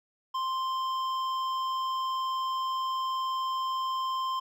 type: tone with hard clipping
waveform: sine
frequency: 1046.5 Hz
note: C6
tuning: in tune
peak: -30 dBFS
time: 0.34-4.4 s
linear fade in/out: 10 ms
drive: 9 dB
effects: none